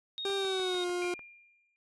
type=tone; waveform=sine; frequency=3729 Hz; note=A#7; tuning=in tune; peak=-35 dBFS; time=0.18-0.84 s; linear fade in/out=0 ms
type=tone with pitch glide; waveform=40% pulse; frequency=394 to 355.1 Hz; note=G4 to F4; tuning=+9 to +29 cents; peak=-30 dBFS; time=0.25-1.14 s; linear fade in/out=2 ms; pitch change=-180 cents; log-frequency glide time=0.36-0.85 s
type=click train; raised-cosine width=0.5 ms; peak=-34 dBFS; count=7; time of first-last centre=0.3-1.193 s; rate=6.72 Hz
type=tone with exponential decay; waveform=sine; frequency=2400 Hz; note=D7; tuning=37 cents sharp; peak=-36 dBFS; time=1.02-1.76 s; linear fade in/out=0 ms; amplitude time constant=160 ms
effects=resampled to 24000 Hz